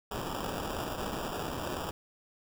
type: noise with sample-and-hold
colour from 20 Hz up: white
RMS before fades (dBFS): -36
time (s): 0.11-1.91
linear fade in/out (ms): 2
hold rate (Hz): 2100
effects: none